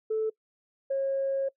sine tone pair in turn, 438 / 543.5 Hz, A4 / C#5, -8 / -34 cents, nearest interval major third, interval 374 cents, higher second, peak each -24 dBFS, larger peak neither, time 0.1-0.3 / 0.9-1.49 s, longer second, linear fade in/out 10 ms, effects noise-tail reverb RT60 0.1 s tail -23 dB re dry + tanh soft clip ceiling -21 dBFS

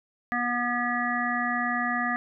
harmonic tone, 242.5 Hz, B3, 31 cents flat, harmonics 1 / 3 / 5 / 7 / 8, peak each -31 / -31 / -31 / -31 / -31 dBFS, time 0.32-2.16 s, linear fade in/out 0 ms, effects none

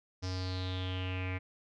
square tone with low-pass filter sweep, 92.5 Hz, F#2, in tune, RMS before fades -36 dBFS, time 0.22-1.39 s, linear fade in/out 20 ms, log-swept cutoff 5400 to 2200 Hz, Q 6.5, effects none

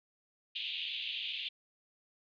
pink band-pass noise, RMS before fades -39 dBFS, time 0.55-1.49 s, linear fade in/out 10 ms, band 2700 to 3600 Hz, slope 48 dB/octave, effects resampled to 11025 Hz

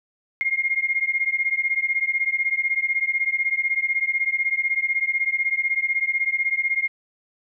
sine beating tone pair, 2125 / 2141 Hz, C7 / C7, +26 / +39 cents, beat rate 16 Hz, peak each -23 dBFS, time 0.41-6.88 s, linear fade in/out 0 ms, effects none

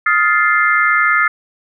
sine chord, F dominant seventh, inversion third, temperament just, 1257.2 / 1396.9 / 1746.1 / 2095 Hz, Eb6 / F6 / A6 / C7, +18 / 0 / -14 / +2 cents, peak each -16 dBFS, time 0.06-1.28 s, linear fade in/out 5 ms, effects none

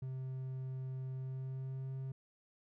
triangle tone with pitch glide, 130.81 to 132.87 Hz, C3 to C3, 0 to +27 cents, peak -37 dBFS, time 0.02-2.12 s, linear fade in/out 5 ms, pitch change +27 cents, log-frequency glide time 1.12-1.92 s, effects none

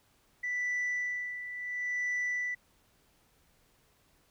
sine tone with tremolo, 1975.5 Hz, B6, in tune, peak -27 dBFS, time 0.43-2.55 s, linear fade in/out 10 ms, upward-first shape sine, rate 0.72 Hz, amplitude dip 70%, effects tanh soft clip ceiling -28 dBFS + pink hiss -68 dBFS RMS until 4.3 s

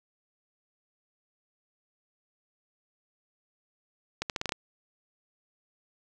accelerating click train, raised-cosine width 0.2 ms, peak -13 dBFS, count 7, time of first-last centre 4.22-4.522 s, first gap 78 ms, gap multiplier 0.82, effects none

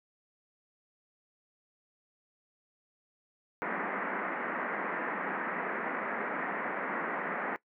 white band-pass noise, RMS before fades -35 dBFS, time 3.62-7.56 s, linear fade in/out 0 ms, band 180 to 2000 Hz, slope 48 dB/octave, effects noise-tail reverb RT60 0.1 s tail -19 dB re dry

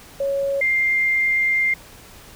sine tone pair in turn, 554 / 2103 Hz, C#5 / C7, -1 / +8 cents, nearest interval octave + major seventh, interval 2309 cents, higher second, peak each -19 / -16 dBFS, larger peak second, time 0.2-0.61 / 0.61-1.74 s, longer second, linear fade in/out 5 ms, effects pink hiss -44 dBFS RMS until 2.35 s

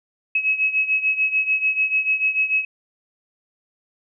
sine beating tone pair, 2564 / 2570.8 Hz, E7 / E7, -49 / -44 cents, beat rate 6.8 Hz, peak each -19 / -23 dBFS, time 0.35-2.65 s, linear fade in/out 5 ms, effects none

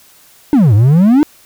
triangle exponential two-way sweep, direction down then up, 314 to 98 to 314 Hz, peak -3 dBFS, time 0.53-1.23 s, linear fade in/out 0 ms, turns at 0.74 s, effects white hiss -45 dBFS RMS until 1.45 s

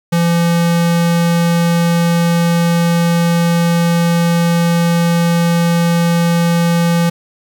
square tone, 170 Hz, F3, 46 cents flat, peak -11 dBFS, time 0.12-7.1 s, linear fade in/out 10 ms, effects 8-bit

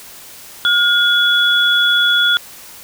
sine tone pair together, 1427 / 3394 Hz, F6 / G#7, +37 / +37 cents, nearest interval octave + minor third, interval 1500 cents, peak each -13 dBFS, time 0.65-2.37 s, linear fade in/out 0 ms, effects white hiss -37 dBFS RMS until 2.83 s

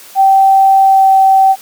sine tone with pitch glide, 776 to 771.1 Hz, G5 to G5, -18 to -29 cents, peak -4 dBFS, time 0.15-1.56 s, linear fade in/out 50 ms, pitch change -11 cents, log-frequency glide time 0.82-1.09 s, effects white hiss -36 dBFS RMS until 1.61 s + high-pass 200 Hz 12 dB/octave

